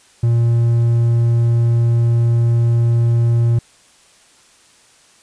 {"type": "tone", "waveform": "triangle", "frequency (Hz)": 117.3, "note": "A#2", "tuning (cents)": 11, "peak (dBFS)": -9, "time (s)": [0.23, 3.59], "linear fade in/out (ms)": 5, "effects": ["white hiss -50 dBFS RMS until 5.22 s", "resampled to 22050 Hz"]}